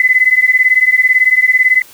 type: beating tone pair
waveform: sine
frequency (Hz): 2012 / 2030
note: B6 / B6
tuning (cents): +32 / +47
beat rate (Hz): 18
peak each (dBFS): -10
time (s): 0-1.82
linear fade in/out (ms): 2
effects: white hiss -40 dBFS RMS until 1.93 s